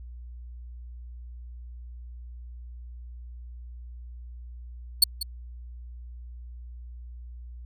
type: tone with echo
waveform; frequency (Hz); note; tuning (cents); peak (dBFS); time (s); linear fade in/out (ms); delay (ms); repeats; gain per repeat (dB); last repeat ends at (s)
sawtooth; 4400; C#8; -14; -10; 5.02-5.04; 5; 190; 1; -14; 5.23
effects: added 60 Hz sine -39 dBFS peak until 7.65 s